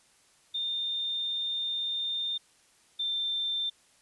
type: tone pair in turn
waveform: sine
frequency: 3619 / 3575 Hz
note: A7 / A7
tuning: +48 / +27 cents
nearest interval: unison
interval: 21 cents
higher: first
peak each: -29 / -28 dBFS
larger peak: second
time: 0.54-2.38 / 2.99-3.7 s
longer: first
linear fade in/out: 10 ms
effects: white hiss -63 dBFS RMS until 4.01 s + resampled to 24000 Hz